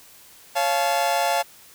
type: chord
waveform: 40% pulse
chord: Db augmented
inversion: none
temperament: just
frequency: 554.4 / 693 / 866.2 Hz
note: Db5 / F5 / A5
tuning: 0 / -14 / -27 cents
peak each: -26 / -22 / -23 dBFS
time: 0.55-1.43 s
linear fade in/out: 20 ms
effects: white hiss -49 dBFS RMS until 1.74 s